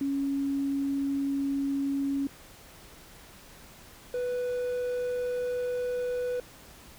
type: tone pair in turn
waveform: sine / triangle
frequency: 277.2 / 493.9 Hz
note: C#4 / B4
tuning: 0 / 0 cents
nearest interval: minor seventh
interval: 1000 cents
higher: second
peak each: -26 dBFS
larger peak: neither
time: 0.01-2.27 / 4.14-6.4 s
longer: neither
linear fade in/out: 2 ms
effects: pink hiss -51 dBFS RMS until 6.98 s